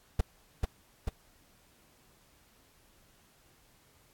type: noise with echo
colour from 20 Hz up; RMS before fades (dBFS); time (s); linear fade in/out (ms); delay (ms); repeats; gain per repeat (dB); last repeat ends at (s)
brown; -23; 0.19-0.21; 5; 440; 2; -3; 1.09
effects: pink hiss -64 dBFS RMS until 4.13 s + AAC 64 kbps